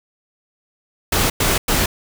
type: noise bursts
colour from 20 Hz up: pink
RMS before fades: -17 dBFS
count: 3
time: 1.12-1.86 s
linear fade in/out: 5 ms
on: 180 ms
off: 100 ms
effects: none